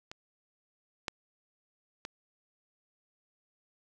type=clicks; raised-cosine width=0.2 ms; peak=-25 / -15 / -21 dBFS; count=3; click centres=0.115 / 1.082 / 2.051 s; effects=none